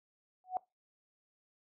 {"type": "tone with exponential growth", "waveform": "sine", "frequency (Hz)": 740, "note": "F#5", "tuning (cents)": 0, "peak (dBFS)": -27, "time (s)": [0.44, 0.57], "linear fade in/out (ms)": 1, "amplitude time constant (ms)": 27, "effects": ["noise-tail reverb RT60 0.2 s tail -21 dB re dry"]}